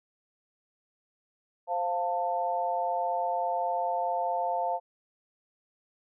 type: chord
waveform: sine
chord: F major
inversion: second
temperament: equal with one note detuned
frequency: 523.3 / 698.5 / 889.2 Hz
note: C5 / F5 / A5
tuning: 0 / 0 / +18 cents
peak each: -34 / -29 / -31 dBFS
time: 1.67-4.8 s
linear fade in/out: 50 ms
effects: none